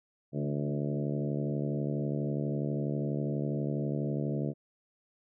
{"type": "harmonic tone with a mistuned harmonic", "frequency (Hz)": 72.2, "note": "D2", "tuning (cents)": -29, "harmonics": [2, 3, 4, 5, 6, 7, 8, 9], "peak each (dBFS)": [-32, -36, -38, -40, -42, -43, -44, -45], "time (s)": [0.32, 4.54], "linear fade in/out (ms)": 50, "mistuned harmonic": 4, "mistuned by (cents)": 23, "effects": []}